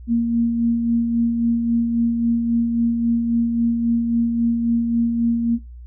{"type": "tone with tremolo", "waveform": "sine", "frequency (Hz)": 233.1, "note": "A#3", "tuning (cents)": 0, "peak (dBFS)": -14, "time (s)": [0.07, 5.59], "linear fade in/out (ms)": 50, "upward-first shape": "sine", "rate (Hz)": 3.7, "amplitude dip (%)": 40, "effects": ["noise-tail reverb RT60 0.2 s tail -19 dB re dry", "added 60 Hz sine -35 dBFS peak until 5.86 s"]}